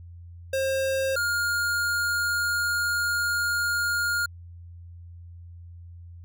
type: tone pair in turn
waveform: square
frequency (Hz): 534 / 1418.2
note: C5 / F6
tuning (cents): +35 / +26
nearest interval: octave + perfect fourth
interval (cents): 1691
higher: second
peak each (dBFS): -24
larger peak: neither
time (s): 0.53-1.16 / 1.16-4.26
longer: second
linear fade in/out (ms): 5
effects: added 86 Hz sine -41 dBFS peak until 6.24 s